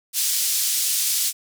white band-pass noise, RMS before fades -22 dBFS, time 0.13-1.33 s, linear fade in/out 50 ms, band 4100 to 12000 Hz, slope 12 dB/octave, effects none

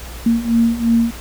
sine beating tone pair, 229.5 / 232.4 Hz, A#3 / A#3, -27 / -5 cents, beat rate 2.9 Hz, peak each -17 / -14 dBFS, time 0.26-1.11 s, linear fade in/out 5 ms, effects added 60 Hz sine -32 dBFS peak until 1.2 s + pink hiss -35 dBFS RMS until 1.2 s

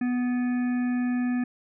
harmonic tone with a mistuned harmonic, 246.9 Hz, B3, in tune, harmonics 1 / 3 / 5 / 7 / 9 / 10, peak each -23 / -41 / -47 / -40 / -52 / -48 dBFS, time 0.01-1.44 s, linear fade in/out 5 ms, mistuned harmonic 5, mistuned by +17 cents, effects none

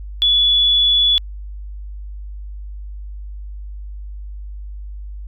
sine tone, 3423 Hz, A7, 48 cents flat, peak -11 dBFS, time 0.22-1.18 s, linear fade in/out 0 ms, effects added 50 Hz sine -28 dBFS peak until 5.27 s

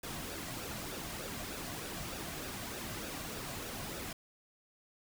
pink noise with flanger, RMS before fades -42 dBFS, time 0.03-4.13 s, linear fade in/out 5 ms, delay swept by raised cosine 0.94 to 2.34 ms, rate 3.3 Hz, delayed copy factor -0.5, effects none

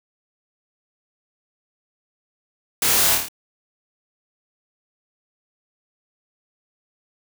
white noise with echo, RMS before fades -20 dBFS, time 2.82-3.15 s, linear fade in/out 2 ms, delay 27 ms, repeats 5, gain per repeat -3 dB, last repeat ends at 3.285 s, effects none

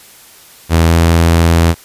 sawtooth tone with pitch glide, 82.41 to 83.51 Hz, E2 to E2, 0 to +23 cents, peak -3 dBFS, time 0.69-1.75 s, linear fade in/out 50 ms, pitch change +23 cents, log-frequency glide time 0.85-0.93 s, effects white hiss -40 dBFS RMS until 1.84 s + resampled to 32000 Hz

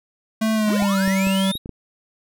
square tone with pitch glide, 220 to 192.63 Hz, A3 to G3, 0 to -30 cents, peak -18 dBFS, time 0.41-1.52 s, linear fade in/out 10 ms, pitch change -230 cents, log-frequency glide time 0.54-0.99 s
square linear sweep, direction up, 159 to 3860 Hz, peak -27 dBFS, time 0.67-1.58 s, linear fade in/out 10 ms
clicks, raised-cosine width 3 ms, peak -19 dBFS, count 6, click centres 0.823 / 1.078 / 1.27 / 1.554 / 1.659 / 1.693 s
effects none

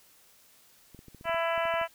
clicks, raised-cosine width 3 ms, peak -36 dBFS, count 12, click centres 0.947 / 0.991 / 1.083 / 1.147 / 1.211 / 1.255 / 1.295 / 1.345 / 1.578 / 1.654 / 1.74 / 1.814 s
harmonic tone, 332.8 Hz, E4, 17 cents sharp, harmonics 2 / 3 / 4 / 5 / 6 / 7 / 8 / 9, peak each -29 / -33 / -35 / -37 / -39 / -40 / -41 / -42 dBFS, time 1.24-1.88 s, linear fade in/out 50 ms
effects white hiss -60 dBFS RMS until 1.94 s

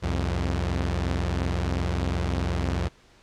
sawtooth tone pair together, 65.41 / 88.28 Hz, C2 / F2, 0 / +19 cents, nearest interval perfect fourth, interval 519 cents, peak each -23 dBFS, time 0.02-2.89 s, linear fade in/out 20 ms, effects pink hiss -56 dBFS RMS until 3.22 s + low-pass 6000 Hz 12 dB/octave

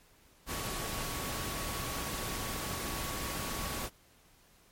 sine tone in noise, 1121 Hz, C#6, 19 cents sharp, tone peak -45 dBFS, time 0.46-3.9 s, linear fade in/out 50 ms, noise pink, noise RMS -37 dBFS, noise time 0.46-3.9 s, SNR -11 dB, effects pink hiss -63 dBFS RMS until 4.71 s + MP3 64 kbps

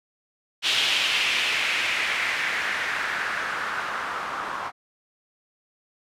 blue noise with low-pass filter sweep, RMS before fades -26 dBFS, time 0.62-4.72 s, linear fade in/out 50 ms, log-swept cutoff 3200 to 1100 Hz, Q 2.7, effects none

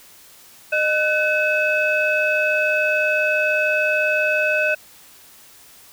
sine tone cluster, 613 / 1507 / 2580 Hz, D#5 / F#6 / E7, -26 / +31 / -38 cents, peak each -20 dBFS, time 0.72-4.75 s, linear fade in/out 10 ms, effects tanh soft clip ceiling -9 dBFS + white hiss -47 dBFS RMS until 5.92 s

